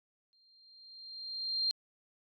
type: tone with exponential growth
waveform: sine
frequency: 4186 Hz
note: C8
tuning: in tune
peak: -27 dBFS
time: 0.33-1.71 s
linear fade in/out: 0 ms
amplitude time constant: 300 ms
effects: AAC 64 kbps